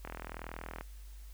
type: click train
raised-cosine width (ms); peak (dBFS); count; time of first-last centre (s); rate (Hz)
0.5; -26; 32; 0.05-0.81; 40.8
effects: added 50 Hz sine -46 dBFS peak until 1.33 s + white hiss -62 dBFS RMS until 1.33 s